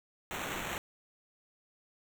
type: noise with sample-and-hold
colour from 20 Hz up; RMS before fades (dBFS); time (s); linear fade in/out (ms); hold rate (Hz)
blue; -38; 0.31-0.78; 0; 4900
effects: none